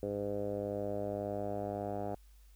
10% pulse tone with low-pass filter sweep, 101.8 Hz, G#2, 34 cents flat, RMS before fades -37 dBFS, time 0.03-2.15 s, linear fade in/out 0 ms, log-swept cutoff 500 to 770 Hz, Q 3.8, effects added 50 Hz sine -56 dBFS peak until 2.55 s + white hiss -70 dBFS RMS until 2.55 s

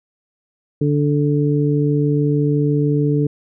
harmonic tone, 146.2 Hz, D3, 7 cents flat, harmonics 1 / 2 / 3, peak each -16 / -19 / -21 dBFS, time 0.81-3.27 s, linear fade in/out 5 ms, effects none

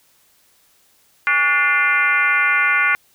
sine tone with frequency modulation, 1767 Hz, A6, 7 cents sharp, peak -13 dBFS, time 1.27-2.95 s, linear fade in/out 0 ms, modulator 317 Hz, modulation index 1.9, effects white hiss -57 dBFS RMS until 3.14 s

